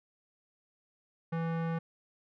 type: tone with low-pass filter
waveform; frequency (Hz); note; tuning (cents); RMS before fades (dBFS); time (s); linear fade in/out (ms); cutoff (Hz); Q
square; 165.1; E3; +3; -33; 1.32-1.79; 10; 1600; 1.1
effects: none